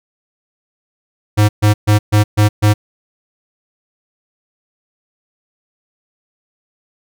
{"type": "tone bursts", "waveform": "square", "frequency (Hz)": 105.1, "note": "G#2", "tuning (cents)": 21, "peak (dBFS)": -8, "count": 6, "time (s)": [1.37, 2.74], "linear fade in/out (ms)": 20, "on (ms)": 120, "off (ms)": 130, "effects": []}